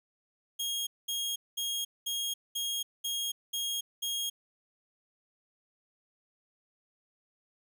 sawtooth tone bursts, 3262 Hz, G#7, 32 cents flat, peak -28 dBFS, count 8, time 0.59-4.3 s, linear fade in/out 10 ms, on 280 ms, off 210 ms, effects none

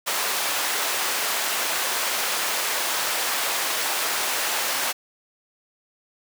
pink high-pass noise, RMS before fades -25 dBFS, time 0.06-4.93 s, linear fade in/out 20 ms, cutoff 740 Hz, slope 12 dB/octave, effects none

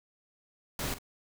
pink noise with echo, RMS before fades -34 dBFS, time 0.79-0.94 s, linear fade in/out 2 ms, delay 45 ms, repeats 1, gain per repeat -13 dB, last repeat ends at 0.985 s, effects none

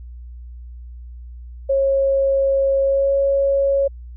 sine tone with pitch glide, 545 to 552.3 Hz, C#5 to C#5, -29 to -6 cents, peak -14 dBFS, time 1.69-3.88 s, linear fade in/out 10 ms, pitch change +23 cents, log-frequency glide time 2.82-3.13 s, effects added 60 Hz sine -33 dBFS peak until 4.16 s

